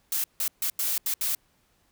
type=noise bursts at uneven times; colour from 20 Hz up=blue; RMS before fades=-27 dBFS; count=6; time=0.12-0.24 / 0.4-0.48 / 0.62-0.7 / 0.79-0.98 / 1.06-1.14 / 1.21-1.35 s; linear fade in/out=2 ms; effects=pink hiss -67 dBFS RMS until 1.91 s